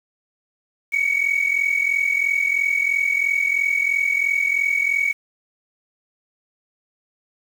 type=tone pair together; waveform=sine; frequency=2224 / 2267 Hz; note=C#7 / C#7; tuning=+5 / +38 cents; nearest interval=unison; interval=33 cents; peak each=-19 dBFS; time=0.92-5.13 s; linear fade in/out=20 ms; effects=tanh soft clip ceiling -12 dBFS + 7-bit